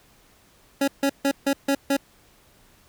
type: tone bursts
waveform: 25% pulse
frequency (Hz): 277.2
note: C#4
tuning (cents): 0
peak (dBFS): -15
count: 6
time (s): 0.81-1.968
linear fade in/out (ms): 5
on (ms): 68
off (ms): 150
effects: pink hiss -57 dBFS RMS until 2.88 s